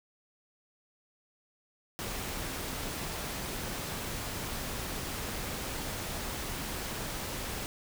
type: noise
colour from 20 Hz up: pink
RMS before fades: -37 dBFS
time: 1.99-7.66 s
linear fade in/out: 0 ms
effects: none